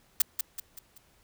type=noise with echo; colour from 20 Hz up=blue; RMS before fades=-21 dBFS; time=0.2-0.22 s; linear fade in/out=5 ms; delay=190 ms; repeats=4; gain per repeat=-7 dB; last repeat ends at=0.98 s; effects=pink hiss -64 dBFS RMS until 1.23 s